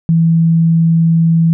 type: tone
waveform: sine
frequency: 164.81 Hz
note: E3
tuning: in tune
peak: -7 dBFS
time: 0.09-1.53 s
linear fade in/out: 0 ms
effects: none